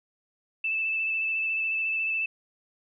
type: tone with vibrato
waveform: sine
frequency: 2637 Hz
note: E7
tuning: in tune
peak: -25 dBFS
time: 0.64-2.26 s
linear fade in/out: 5 ms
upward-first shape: square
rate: 14 Hz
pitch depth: 12 cents each way
effects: none